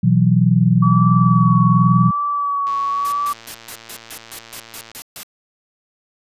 sine chord, B suspended fourth, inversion none, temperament equal, 123.47 / 164.81 / 185 Hz, B2 / E3 / F#3, 0 / 0 / 0 cents, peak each -15 dBFS, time 0.03-2.11 s, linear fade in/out 10 ms
sine tone with vibrato, 1139 Hz, C#6, 47 cents sharp, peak -17 dBFS, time 0.82-3.33 s, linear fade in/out 10 ms, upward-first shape sine, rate 0.89 Hz, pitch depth 33 cents each way
click train, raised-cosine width 0.2 ms, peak -21 dBFS, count 257, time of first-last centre 2.67-4.916 s, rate 114 Hz
white noise bursts, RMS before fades -32 dBFS, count 11, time 3.05-5.231 s, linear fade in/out 0 ms, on 71 ms, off 140 ms
effects resampled to 32000 Hz

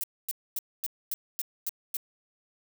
violet noise bursts, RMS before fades -31 dBFS, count 8, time 0.01-1.968 s, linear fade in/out 0 ms, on 26 ms, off 250 ms, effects none

